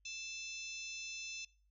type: harmonic tone with a mistuned harmonic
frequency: 880 Hz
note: A5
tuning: in tune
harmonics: 3 / 4 / 5 / 6 / 7 / 8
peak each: -46 / -52 / -54 / -52 / -49 / -58 dBFS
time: 0.05-1.45 s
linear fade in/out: 5 ms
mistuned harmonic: 5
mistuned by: -120 cents
effects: noise-tail reverb RT60 0.4 s tail -22 dB re dry + added 50 Hz sine -70 dBFS peak until 1.7 s